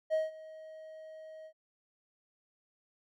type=tone with ADSR envelope; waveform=triangle; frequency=631 Hz; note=D#5; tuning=24 cents sharp; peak=-23 dBFS; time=0.1-1.53 s; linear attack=36 ms; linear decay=170 ms; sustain=-21 dB; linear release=73 ms; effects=tanh soft clip ceiling -20 dBFS